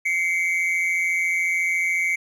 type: tone pair together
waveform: triangle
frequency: 2093 / 2267 Hz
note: C7 / C#7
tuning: 0 / +38 cents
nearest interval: minor second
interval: 138 cents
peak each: -21 dBFS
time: 0.05-2.16 s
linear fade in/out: 10 ms
effects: none